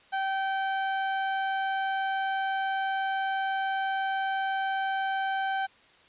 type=tone; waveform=30% pulse; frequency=774 Hz; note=G5; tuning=22 cents flat; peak=-24 dBFS; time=0.12-5.67 s; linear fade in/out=20 ms; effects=white hiss -58 dBFS RMS until 6.08 s + resampled to 8000 Hz